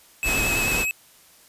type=noise; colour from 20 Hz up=pink; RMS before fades=-26 dBFS; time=0.23-0.86 s; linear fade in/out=50 ms
type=tone with vibrato; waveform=square; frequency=2577 Hz; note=E7; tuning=40 cents flat; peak=-23 dBFS; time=0.23-0.91 s; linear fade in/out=0 ms; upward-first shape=sine; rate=9.2 Hz; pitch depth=26 cents each way
effects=white hiss -53 dBFS RMS until 1.48 s + resampled to 32000 Hz